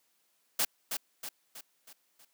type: noise with echo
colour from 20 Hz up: white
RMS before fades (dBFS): -28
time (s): 0.59-0.65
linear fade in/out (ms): 5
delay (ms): 320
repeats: 5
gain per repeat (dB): -6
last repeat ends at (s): 2.25
effects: white hiss -73 dBFS RMS until 2.33 s + high-pass 200 Hz 12 dB/octave